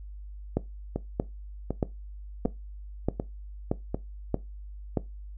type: two click trains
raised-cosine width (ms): 2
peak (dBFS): -11 / -15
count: 8 / 5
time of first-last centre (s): 0.57-4.973 / 0.96-3.945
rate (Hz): 1.59 / 1.34
effects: noise-tail reverb RT60 0.2 s tail -18 dB re dry + added 50 Hz sine -39 dBFS peak until 5.37 s